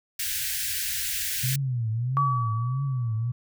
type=band-stop noise; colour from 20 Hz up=white; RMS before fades=-29 dBFS; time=0.19-1.56 s; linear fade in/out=5 ms; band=130 to 1500 Hz; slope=96 dB/octave
type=tone with vibrato; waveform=sine; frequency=123.47 Hz; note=B2; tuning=in tune; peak=-24 dBFS; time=1.43-3.32 s; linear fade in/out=10 ms; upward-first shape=triangle; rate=1.6 Hz; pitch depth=230 cents each way
type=tone with exponential decay; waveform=sine; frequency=1141 Hz; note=C#6; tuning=50 cents sharp; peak=-19 dBFS; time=2.17-3.32 s; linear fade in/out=0 ms; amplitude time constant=250 ms
effects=none